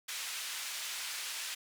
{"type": "band-pass noise", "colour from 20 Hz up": "pink", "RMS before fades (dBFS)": -40, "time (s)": [0.08, 1.55], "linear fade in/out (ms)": 10, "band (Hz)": [2000, 11000], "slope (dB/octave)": 12, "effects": []}